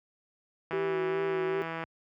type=click train; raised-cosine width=0.5 ms; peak=-21 dBFS; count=186; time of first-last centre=0.71-1.838 s; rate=164 Hz
type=tone with vibrato; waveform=sine; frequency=383.8 Hz; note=G4; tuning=37 cents flat; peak=-28 dBFS; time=0.73-1.62 s; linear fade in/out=0 ms; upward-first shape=sine; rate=2.5 Hz; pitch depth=41 cents each way
effects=high-pass 80 Hz 12 dB/octave